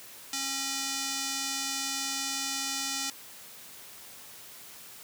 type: tone with band-pass filter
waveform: square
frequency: 272 Hz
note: C#4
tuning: 33 cents flat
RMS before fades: -33 dBFS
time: 0.33-3.1 s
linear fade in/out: 2 ms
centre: 6100 Hz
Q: 1.3
effects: white hiss -48 dBFS RMS until 5.03 s + high-pass 80 Hz 12 dB/octave